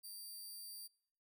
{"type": "tone with amplitude modulation", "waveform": "10% pulse", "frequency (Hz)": 4699, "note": "D8", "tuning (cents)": 0, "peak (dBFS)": -40, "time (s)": [0.03, 0.88], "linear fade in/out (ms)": 20, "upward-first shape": "sine", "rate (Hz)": 203, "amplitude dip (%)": 35, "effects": ["noise-tail reverb RT60 0.7 s tail -24 dB re dry"]}